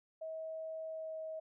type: tone with pitch glide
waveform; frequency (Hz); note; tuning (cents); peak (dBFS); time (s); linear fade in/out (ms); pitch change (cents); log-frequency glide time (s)
sine; 640 to 635.9; D#5 to D#5; +49 to +38; -40; 0.21-1.4; 10; -11; 0.87-1.19
effects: none